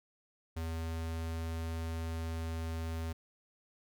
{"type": "tone", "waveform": "square", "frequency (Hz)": 81.8, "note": "E2", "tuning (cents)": -13, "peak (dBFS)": -36, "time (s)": [0.56, 3.13], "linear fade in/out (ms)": 10, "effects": []}